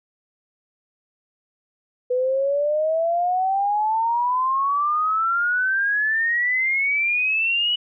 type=exponential sweep; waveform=sine; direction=up; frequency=493.9 to 2960 Hz; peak=-18 dBFS; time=2.1-7.76 s; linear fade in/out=10 ms; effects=none